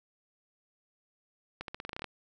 accelerating click train, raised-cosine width 0.3 ms, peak -22 dBFS, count 11, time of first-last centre 1.61-2.043 s, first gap 72 ms, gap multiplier 0.88, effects none

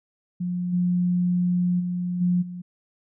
sine tone with level steps, 178.1 Hz, F3, 34 cents sharp, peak -24 / -19 / -24 / -18 / -32 dBFS, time 0.4-2.62 s, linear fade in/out 10 ms, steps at 0.72 / 1.79 / 2.2 / 2.41 s, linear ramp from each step 20 ms, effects none

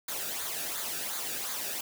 white noise with flanger, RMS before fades -35 dBFS, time 0.08-1.81 s, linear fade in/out 5 ms, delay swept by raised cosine 0.36 to 0.98 ms, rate 2.8 Hz, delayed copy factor -0.6, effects none

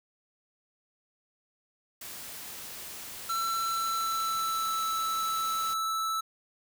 white noise, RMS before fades -42 dBFS, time 2.01-5.74 s, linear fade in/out 5 ms
square tone with pitch glide, 1342 to 1314.4 Hz, E6 to E6, +31 to -5 cents, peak -29 dBFS, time 3.29-6.21 s, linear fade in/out 10 ms, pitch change -36 cents, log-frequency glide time 3.63-4.82 s
effects none

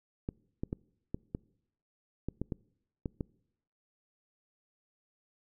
clicks, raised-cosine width 3 ms, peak -21 dBFS, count 10, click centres 0.289 / 0.635 / 0.729 / 1.145 / 1.349 / 2.286 / 2.416 / 2.522 / 3.058 / 3.208 s, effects noise-tail reverb RT60 0.8 s tail -25 dB re dry

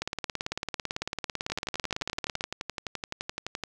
two click trains, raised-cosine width 0.2 ms, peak -13 / -15 dBFS, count 44 / 26, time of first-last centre 0.02-2.409 / 1.5-3.637 s, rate 18 / 11.7 Hz, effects none

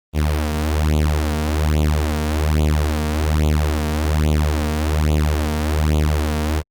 sawtooth tone with flanger, 76.1 Hz, D#2, 38 cents flat, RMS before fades -18 dBFS, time 0.13-6.63 s, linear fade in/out 50 ms, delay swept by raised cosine 0.28 to 4.38 ms, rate 1.2 Hz, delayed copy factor +0.9, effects Opus 24 kbps

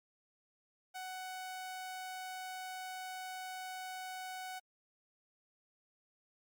sawtooth tone, 745 Hz, F#5, 12 cents sharp, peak -38 dBFS, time 0.94-4.6 s, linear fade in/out 20 ms, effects MP3 96 kbps

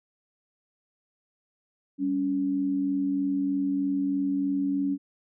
sine tone pair together, 197.61 / 280.8 Hz, G3 / C#4, +14 / +22 cents, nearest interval tritone, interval 608 cents, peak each -33 / -24 dBFS, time 1.98-4.98 s, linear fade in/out 50 ms, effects none

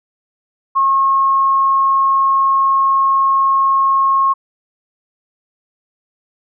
sine tone, 1084 Hz, C#6, 39 cents flat, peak -10 dBFS, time 0.75-4.34 s, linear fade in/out 20 ms, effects none

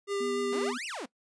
square tone with vibrato, 400.3 Hz, G4, 36 cents sharp, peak -30 dBFS, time 0.07-0.74 s, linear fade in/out 50 ms, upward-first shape sine, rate 6.8 Hz, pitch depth 10 cents each way
sine tone, 247.3 Hz, B3, 3 cents sharp, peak -35 dBFS, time 0.2-0.78 s, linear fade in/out 10 ms
sawtooth exponential two-way sweep, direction up then down, 215.6 to 2975 to 215.6 Hz, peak -32 dBFS, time 0.52-1.06 s, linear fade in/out 10 ms, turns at 0.86 s
effects noise-tail reverb RT60 0.1 s tail -20 dB re dry + resampled to 22050 Hz

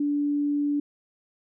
sine tone, 290 Hz, D4, 22 cents flat, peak -22 dBFS, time 0-0.8 s, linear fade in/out 5 ms, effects none

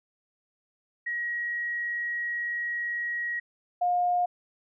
sine tone pair in turn, 1901 / 712.1 Hz, A#6 / F5, +33 / +33 cents, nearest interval octave + perfect fourth, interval 1700 cents, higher first, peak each -28 / -22 dBFS, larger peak second, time 1.06-3.4 / 3.81-4.26 s, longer first, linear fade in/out 10 ms, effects none

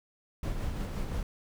brown noise with tremolo, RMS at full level -32 dBFS, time 0.43-1.23 s, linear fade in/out 2 ms, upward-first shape sine, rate 5.8 Hz, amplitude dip 35%, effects none

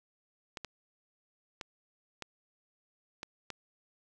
clicks, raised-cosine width 0.2 ms, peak -22 dBFS, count 6, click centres 0.572 / 0.647 / 1.612 / 2.223 / 3.231 / 3.503 s, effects none

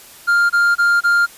triangle tone bursts, 1400 Hz, F6, 4 cents sharp, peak -9 dBFS, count 4, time 0.27-1.265 s, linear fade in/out 20 ms, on 230 ms, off 25 ms, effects white hiss -41 dBFS RMS until 1.37 s + resampled to 32000 Hz

